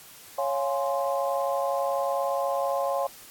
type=chord; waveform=sine; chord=Db major seventh; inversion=none; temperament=equal; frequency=554.4 / 698.5 / 830.6 / 1046.5 Hz; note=Db5 / F5 / Ab5 / C6; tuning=0 / 0 / 0 / 0 cents; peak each=-27 / -30 / -32 / -32 dBFS; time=0.38-3.07 s; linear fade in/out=5 ms; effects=white hiss -48 dBFS RMS until 3.3 s + AAC 64 kbps